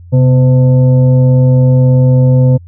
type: tone with frequency modulation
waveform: sine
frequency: 130.81 Hz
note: C3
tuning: in tune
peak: -4 dBFS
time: 0.12-2.58 s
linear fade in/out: 20 ms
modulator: 380 Hz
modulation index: 0.53
effects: added 87 Hz sine -31 dBFS peak until 2.67 s